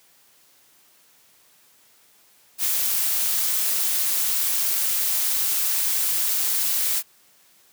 blue noise with amplitude modulation, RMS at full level -21 dBFS, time 2.58-7.03 s, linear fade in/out 50 ms, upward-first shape sine, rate 195 Hz, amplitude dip 35%, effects white hiss -57 dBFS RMS until 7.72 s + high-pass 100 Hz 12 dB/octave

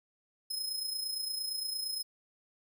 sawtooth tone with amplitude modulation, 5130 Hz, E8, 48 cents flat, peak -29 dBFS, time 0.5-2.03 s, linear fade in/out 10 ms, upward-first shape sine, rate 28.7 Hz, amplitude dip 55%, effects none

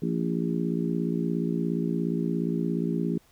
harmonic tone with a mistuned harmonic, 57.1 Hz, A#1, 35 cents flat, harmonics 3 / 4 / 5 / 6 / 7, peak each -28 / -30 / -32 / -34 / -35 dBFS, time 0.02-3.18 s, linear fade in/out 5 ms, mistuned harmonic 7, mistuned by +23 cents, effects pink hiss -61 dBFS RMS until 3.31 s

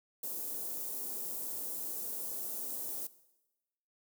white band-stop noise, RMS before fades -39 dBFS, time 0.23-3.07 s, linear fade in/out 5 ms, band 460 to 11000 Hz, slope 12 dB/octave, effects noise-tail reverb RT60 1.0 s tail -18 dB re dry + high-pass 300 Hz 12 dB/octave

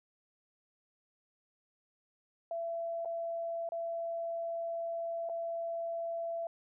sine tone with dropouts, 671 Hz, E5, 31 cents sharp, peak -34 dBFS, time 2.51-6.47 s, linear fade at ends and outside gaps 2 ms, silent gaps 3.049-3.056 / 3.69-3.72 / 5.29-5.296 s, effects none

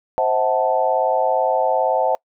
sine chord, F# half-diminished seventh, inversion second, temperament equal with one note detuned, 523.3 / 642.3 / 740 / 880 Hz, C5 / E5 / F#5 / A5, 0 / -45 / 0 / 0 cents, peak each -21 dBFS, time 0.18-2.15 s, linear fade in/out 0 ms, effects noise-tail reverb RT60 0.1 s tail -25 dB re dry

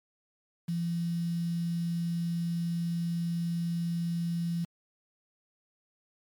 sine tone with quantisation, 170 Hz, F3, 46 cents flat, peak -28 dBFS, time 0.68-4.65 s, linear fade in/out 10 ms, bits 8, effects MP3 96 kbps

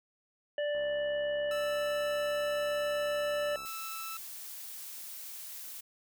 harmonic tone, 587.3 Hz, D5, in tune, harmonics 1 / 3 / 5, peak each -30 / -40 / -44 dBFS, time 0.58-3.56 s, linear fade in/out 2 ms
click train, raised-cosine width 1 ms, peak -39 dBFS, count 197, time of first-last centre 0.75-3.649 s, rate 67.6 Hz
sawtooth tone, 1318.5 Hz, E6, in tune, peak -36 dBFS, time 1.51-4.17 s, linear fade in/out 2 ms
blue noise, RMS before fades -44 dBFS, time 3.65-5.81 s, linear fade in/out 10 ms
effects none

